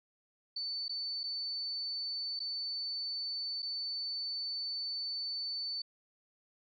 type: tone with dropouts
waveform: sine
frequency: 4510 Hz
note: C#8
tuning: 29 cents sharp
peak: -35 dBFS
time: 0.56-5.82 s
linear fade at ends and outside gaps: 5 ms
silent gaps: 0.882-0.893 / 1.234-1.238 / 2.393-2.401 / 3.622-3.627 s
effects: none